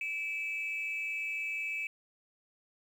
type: tone pair together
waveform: sine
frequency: 2321 / 2605 Hz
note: D7 / E7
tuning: -21 / -21 cents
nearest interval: major second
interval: 200 cents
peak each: -35 / -35 dBFS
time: 0.01-1.87 s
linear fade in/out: 2 ms
effects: tanh soft clip ceiling -27 dBFS + 10-bit